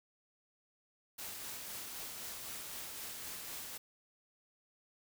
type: noise with tremolo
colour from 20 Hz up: white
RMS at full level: -44 dBFS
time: 1.18-3.78 s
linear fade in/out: 10 ms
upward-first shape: sine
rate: 3.9 Hz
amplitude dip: 25%
effects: none